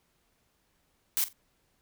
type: noise with echo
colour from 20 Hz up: blue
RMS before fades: -27 dBFS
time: 1.17-1.24 s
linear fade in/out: 0 ms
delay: 44 ms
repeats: 2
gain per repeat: -15 dB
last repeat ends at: 1.328 s
effects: pink hiss -72 dBFS RMS until 1.81 s